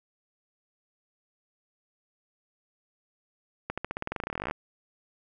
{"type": "accelerating click train", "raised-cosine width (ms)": 0.5, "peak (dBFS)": -16, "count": 24, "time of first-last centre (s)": [3.7, 4.51], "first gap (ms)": 76, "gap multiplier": 0.92, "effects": []}